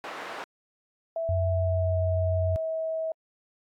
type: band-pass noise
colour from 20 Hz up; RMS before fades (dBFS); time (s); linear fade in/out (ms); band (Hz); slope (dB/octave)
white; -38; 0.04-0.44; 0; 400 to 1400; 12
type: tone with pitch glide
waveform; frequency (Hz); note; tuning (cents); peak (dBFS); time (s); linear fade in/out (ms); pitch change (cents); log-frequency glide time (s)
sine; 659 to 643.6; E5 to E5; -1 to -42; -27; 1.16-3.12; 2; -41; 1.46-1.97
type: tone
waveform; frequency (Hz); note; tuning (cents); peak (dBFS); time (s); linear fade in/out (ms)
sine; 89.3; F2; +39; -24; 1.29-2.56; 0
effects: AAC 64 kbps